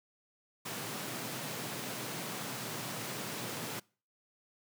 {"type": "high-pass noise", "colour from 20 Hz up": "pink", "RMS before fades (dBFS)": -40, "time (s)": [0.65, 3.8], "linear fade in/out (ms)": 10, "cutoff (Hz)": 110, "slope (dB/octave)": 96, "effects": ["noise-tail reverb RT60 0.4 s tail -25 dB re dry"]}